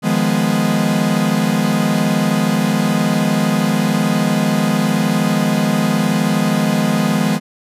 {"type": "chord", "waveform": "45% pulse", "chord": "F half-diminished seventh", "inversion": "third", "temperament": "equal", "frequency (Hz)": [155.56, 174.61, 207.7, 246.9], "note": ["Eb3", "F3", "Ab3", "Cb4"], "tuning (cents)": [0, 0, 0, 0], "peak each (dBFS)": [-21, -20, -17, -20], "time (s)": [0.02, 7.4], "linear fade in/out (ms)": 50, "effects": ["resampled to 32000 Hz"]}